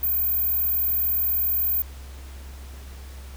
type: tone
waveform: sine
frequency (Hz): 15280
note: A#9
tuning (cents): +42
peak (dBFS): -20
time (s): 0.03-1.82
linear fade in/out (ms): 2
effects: added 67 Hz sine -37 dBFS peak until 3.36 s + pink hiss -48 dBFS RMS until 3.36 s